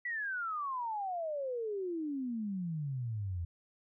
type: exponential sweep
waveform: sine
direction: down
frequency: 1980 to 82.41 Hz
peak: -34 dBFS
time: 0.05-3.45 s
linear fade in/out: 5 ms
effects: none